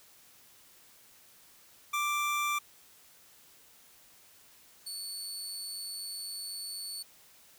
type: tone pair in turn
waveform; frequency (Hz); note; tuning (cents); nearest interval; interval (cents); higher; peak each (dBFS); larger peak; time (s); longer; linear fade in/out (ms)
25% pulse; 1177 / 4452; D6 / C#8; +3 / +7; octave + major seventh; 2304; second; -25 / -33; first; 1.93-2.59 / 4.86-7.03; second; 10
effects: white hiss -59 dBFS RMS until 7.58 s